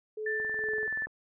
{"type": "tone with tremolo", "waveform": "sine", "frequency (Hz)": 430.5, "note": "A4", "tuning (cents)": -38, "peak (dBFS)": -32, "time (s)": [0.17, 0.87], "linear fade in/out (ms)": 5, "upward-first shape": "sine", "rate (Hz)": 2.2, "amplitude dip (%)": 70}
{"type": "tone with pitch glide", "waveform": "sine", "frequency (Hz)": [1770, 1756.8], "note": ["A6", "A6"], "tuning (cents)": [10, -3], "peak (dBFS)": -30, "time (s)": [0.26, 1.06], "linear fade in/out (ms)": 5, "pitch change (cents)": -13, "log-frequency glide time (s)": [0.52, 0.73]}
{"type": "click train", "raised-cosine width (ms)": 1, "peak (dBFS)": -33, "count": 15, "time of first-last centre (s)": [0.4, 1.07], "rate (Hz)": 20.9}
{"effects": []}